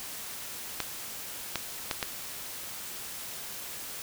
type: clicks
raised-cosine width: 0.2 ms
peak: -11 dBFS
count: 4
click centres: 0.803 / 1.557 / 1.912 / 2.028 s
effects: white hiss -40 dBFS RMS until 4.02 s